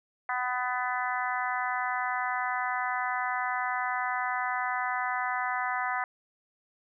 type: harmonic tone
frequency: 250 Hz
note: B3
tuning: 21 cents sharp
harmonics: 3 / 4 / 5 / 6 / 7 / 8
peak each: -33 / -34 / -35 / -36 / -36 / -37 dBFS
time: 0.29-6.04 s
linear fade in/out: 2 ms
effects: none